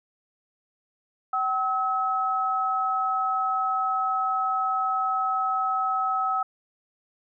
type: tone pair together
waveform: sine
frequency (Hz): 762.5 / 1288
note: G5 / E6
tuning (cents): -48 / -41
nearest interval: major sixth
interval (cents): 907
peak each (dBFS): -27 / -24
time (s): 1.33-6.43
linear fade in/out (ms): 5
effects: none